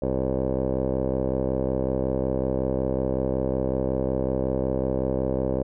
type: tone with low-pass filter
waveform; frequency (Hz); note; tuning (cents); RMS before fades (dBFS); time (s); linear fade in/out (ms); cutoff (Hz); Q
10% pulse; 65.41; C2; 0; -25; 0.02-5.63; 5; 570; 8.8
effects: none